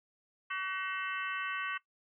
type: harmonic tone with a mistuned harmonic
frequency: 378.6 Hz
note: F#4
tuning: 40 cents sharp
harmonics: 3 / 4 / 5 / 6 / 7 / 8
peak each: -38 / -39 / -43 / -45 / -42 / -47 dBFS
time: 0.5-1.78 s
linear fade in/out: 10 ms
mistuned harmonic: 6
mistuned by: -110 cents
effects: noise-tail reverb RT60 0.1 s tail -17 dB re dry